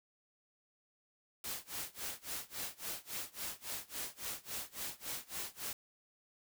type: noise with tremolo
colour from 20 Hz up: white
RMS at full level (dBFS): -40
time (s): 1.44-5.73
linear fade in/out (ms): 2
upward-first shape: sine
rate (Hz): 3.6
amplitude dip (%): 95
effects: none